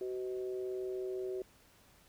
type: harmonic tone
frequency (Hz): 125.8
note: B2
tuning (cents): +32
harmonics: 3 / 4 / 5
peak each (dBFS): -36 / -48 / -49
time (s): 0.01-1.42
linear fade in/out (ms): 2
effects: pink hiss -64 dBFS RMS until 2.08 s